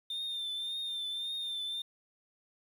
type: tone with vibrato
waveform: sine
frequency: 3602 Hz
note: A7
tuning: 40 cents sharp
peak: -32 dBFS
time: 0.1-1.82 s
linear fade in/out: 5 ms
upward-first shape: triangle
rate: 1.8 Hz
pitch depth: 50 cents each way
effects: tanh soft clip ceiling -33 dBFS + 10-bit